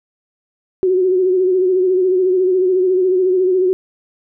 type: tone with vibrato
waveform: sine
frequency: 370 Hz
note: F#4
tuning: in tune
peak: -11 dBFS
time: 0.83-3.73 s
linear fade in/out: 0 ms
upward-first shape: sine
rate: 14 Hz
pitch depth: 49 cents each way
effects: none